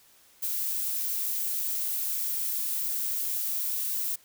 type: noise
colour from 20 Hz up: violet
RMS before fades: -30 dBFS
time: 0.42-4.16 s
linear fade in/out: 10 ms
effects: white hiss -59 dBFS RMS until 4.24 s